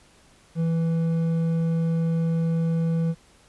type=tone with hard clipping; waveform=triangle; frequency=164.81 Hz; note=E3; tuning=in tune; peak=-22 dBFS; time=0.55-3.15 s; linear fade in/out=50 ms; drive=9 dB; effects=pink hiss -56 dBFS RMS until 3.48 s + resampled to 24000 Hz